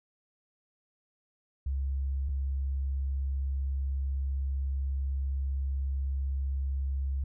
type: tone pair in turn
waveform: sine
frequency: 67.9 / 67.9 Hz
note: C#2 / C#2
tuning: -35 / -35 cents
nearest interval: unison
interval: 0 cents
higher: neither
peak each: -28 dBFS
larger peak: neither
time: 1.66-2.29 / 2.29-7.24 s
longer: second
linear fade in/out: 5 ms
effects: none